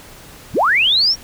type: linear sweep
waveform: sine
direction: up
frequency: 43.15 to 5710 Hz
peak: -11 dBFS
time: 0.53-1.16 s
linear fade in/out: 50 ms
effects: pink hiss -40 dBFS RMS until 1.23 s